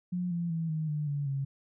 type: tone with pitch steps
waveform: sine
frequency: 178.8 / 171.12 / 163.77 / 156.74 / 150.01 / 143.56 / 137.4 Hz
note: F3 / F3 / E3 / D#3 / D3 / D3 / C#3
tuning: +41 / -35 / -11 / +13 / +37 / -39 / -15 cents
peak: -29 dBFS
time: 0.12-1.45 s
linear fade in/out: 10 ms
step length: 190 ms
effects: none